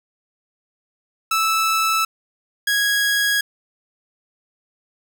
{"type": "tone pair in turn", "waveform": "sawtooth", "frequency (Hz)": [1313, 1654.3], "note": ["E6", "G#6"], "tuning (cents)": [-7, -7], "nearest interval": "major third", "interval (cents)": 400, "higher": "second", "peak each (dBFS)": [-13, -13], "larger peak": "neither", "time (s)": [[1.31, 2.05], [2.67, 3.41]], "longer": "neither", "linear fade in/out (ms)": 5, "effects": []}